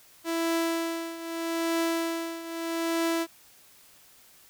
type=tone with tremolo; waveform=sawtooth; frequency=331.5 Hz; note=E4; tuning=10 cents sharp; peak=-20 dBFS; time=0.24-3.27 s; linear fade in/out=50 ms; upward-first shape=triangle; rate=0.8 Hz; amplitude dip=80%; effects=white hiss -56 dBFS RMS until 4.49 s